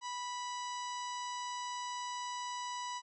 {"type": "harmonic tone", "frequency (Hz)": 984, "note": "B5", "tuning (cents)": -7, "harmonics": [1, 2, 3, 4, 5, 6, 7, 8], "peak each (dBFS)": [-39, -49, -50, -51, -53, -51, -57, -54], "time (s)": [0.01, 3.02], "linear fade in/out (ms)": 50, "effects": []}